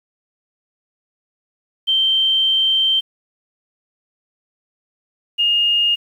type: tone pair in turn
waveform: sine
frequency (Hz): 3129 / 2840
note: G7 / F7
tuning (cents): -4 / +28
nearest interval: major second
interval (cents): 168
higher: first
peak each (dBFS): -13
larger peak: neither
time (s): 1.87-3.01 / 5.38-5.96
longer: first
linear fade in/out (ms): 20
effects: 8-bit